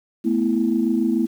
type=chord; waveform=sine; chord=A suspended second; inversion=none; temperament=equal; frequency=220 / 246.9 / 329.6 Hz; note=A3 / B3 / E4; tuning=0 / 0 / 0 cents; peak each=-21 dBFS; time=0.24-1.27 s; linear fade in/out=20 ms; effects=tanh soft clip ceiling -7 dBFS + 8-bit